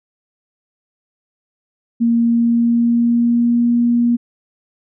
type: tone with pitch glide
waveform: sine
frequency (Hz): 233.1 to 238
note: A#3 to A#3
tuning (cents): 0 to +36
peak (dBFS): -11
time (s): 2-4.17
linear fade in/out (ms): 20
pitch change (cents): +36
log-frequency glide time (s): 2.17-3.72
effects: none